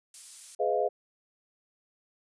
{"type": "noise", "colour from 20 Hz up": "violet", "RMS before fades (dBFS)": -40, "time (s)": [0.14, 0.55], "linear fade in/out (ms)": 2}
{"type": "chord", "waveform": "sine", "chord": "F half-diminished seventh", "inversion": "first", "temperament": "just", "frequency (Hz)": [419.1, 502.9, 628.6, 698.5], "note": ["Ab4", "Cb5", "Eb5", "F5"], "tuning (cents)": [16, 31, 18, 0], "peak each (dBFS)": -30, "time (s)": [0.59, 0.89], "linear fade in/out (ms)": 20}
{"effects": ["resampled to 22050 Hz"]}